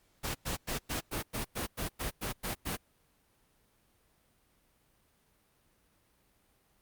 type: noise bursts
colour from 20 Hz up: pink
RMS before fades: -35 dBFS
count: 12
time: 0.23-2.77 s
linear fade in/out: 20 ms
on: 120 ms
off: 100 ms
effects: pink hiss -70 dBFS RMS until 6.81 s + Opus 48 kbps